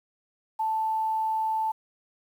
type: tone with quantisation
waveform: sine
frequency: 880 Hz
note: A5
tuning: in tune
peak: -24 dBFS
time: 0.59-1.72 s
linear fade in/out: 10 ms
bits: 9
effects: none